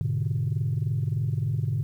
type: chord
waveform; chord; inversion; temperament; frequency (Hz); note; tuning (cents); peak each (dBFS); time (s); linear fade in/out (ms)
sine; G# diminished; none; equal; 103.83 / 123.47 / 146.83; G#2 / B2 / D3; 0 / 0 / 0; -27; 0.01-1.83; 0
effects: tanh soft clip ceiling -18 dBFS + 10-bit